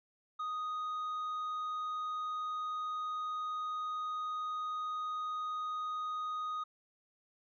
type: tone with tanh clipping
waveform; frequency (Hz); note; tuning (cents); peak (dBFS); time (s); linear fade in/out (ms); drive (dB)
triangle; 1244.5; D#6; 0; -36; 0.39-6.64; 10; 8
effects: none